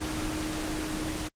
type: tone in noise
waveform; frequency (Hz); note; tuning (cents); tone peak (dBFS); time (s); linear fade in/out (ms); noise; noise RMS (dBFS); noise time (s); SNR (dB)
sine; 310.7; D#4; -2; -33; 0-1.29; 20; pink; -33; 0-1.29; -3
effects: low-pass 9000 Hz 12 dB/octave + Opus 24 kbps